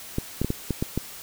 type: clicks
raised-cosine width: 3 ms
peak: -11 dBFS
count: 7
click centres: 0.184 / 0.416 / 0.446 / 0.504 / 0.707 / 0.825 / 0.976 s
effects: white hiss -41 dBFS RMS until 1.22 s